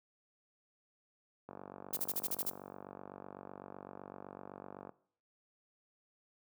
click train, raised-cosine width 1 ms, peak -32 dBFS, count 164, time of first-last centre 1.49-4.893 s, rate 47.9 Hz
violet noise bursts, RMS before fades -35 dBFS, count 8, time 1.93-2.5 s, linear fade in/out 5 ms, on 38 ms, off 38 ms
effects noise-tail reverb RT60 0.6 s tail -20 dB re dry + high-pass 150 Hz 12 dB/octave

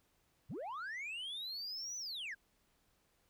sine linear two-way sweep, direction up then down, 73.42 to 6040 to 1495 Hz, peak -38 dBFS, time 0.49-2.35 s, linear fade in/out 20 ms, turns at 1.97 s, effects tanh soft clip ceiling -40 dBFS + pink hiss -75 dBFS RMS until 3.29 s

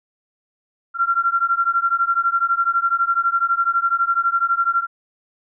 sine beating tone pair, 1367 / 1379 Hz, F6 / F6, -37 / -22 cents, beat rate 12 Hz, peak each -19 dBFS, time 0.94-4.87 s, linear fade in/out 50 ms, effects none

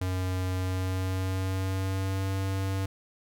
square tone with pitch glide, 92.5 to 96.32 Hz, F#2 to G2, 0 to -30 cents, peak -28 dBFS, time 0.01-2.86 s, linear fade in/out 5 ms, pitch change +70 cents, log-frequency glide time 0.54-2.29 s, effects none

